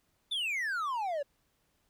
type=exponential sweep; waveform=triangle; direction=down; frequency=3619 to 550 Hz; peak=-29 dBFS; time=0.31-1.23 s; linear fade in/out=10 ms; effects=pink hiss -74 dBFS RMS until 1.89 s